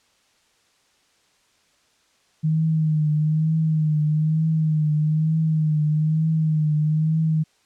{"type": "tone with vibrato", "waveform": "sine", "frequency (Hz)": 155.56, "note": "D#3", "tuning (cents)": 0, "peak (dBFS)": -17, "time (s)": [2.43, 7.44], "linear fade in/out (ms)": 20, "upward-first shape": "triangle", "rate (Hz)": 1.1, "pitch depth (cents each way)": 54, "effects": ["white hiss -62 dBFS RMS until 7.65 s", "low-pass 7000 Hz 12 dB/octave"]}